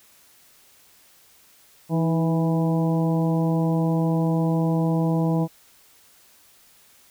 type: harmonic tone with a mistuned harmonic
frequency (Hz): 164.2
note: E3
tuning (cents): -6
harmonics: 1 / 2 / 3 / 4 / 5 / 6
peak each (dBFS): -20 / -26 / -30 / -32 / -34 / -36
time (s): 1.89-5.48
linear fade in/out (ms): 50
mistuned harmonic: 2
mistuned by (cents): -43
effects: white hiss -55 dBFS RMS until 7.1 s